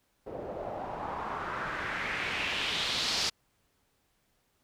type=noise with low-pass filter sweep; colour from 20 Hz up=white; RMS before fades=-34 dBFS; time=0.26-3.3 s; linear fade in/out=10 ms; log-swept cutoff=490 to 5100 Hz; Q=2.5; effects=pink hiss -73 dBFS RMS until 4.63 s